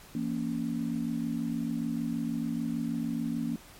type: chord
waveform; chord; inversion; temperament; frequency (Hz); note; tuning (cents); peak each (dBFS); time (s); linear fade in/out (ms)
sine; A# diminished; second; just; 167.82 / 233.1 / 279.7; E3 / A#3 / C#4; +31 / 0 / +16; -36 / -31 / -34; 0.15-3.56; 2
effects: pink hiss -52 dBFS RMS until 3.79 s + MP3 64 kbps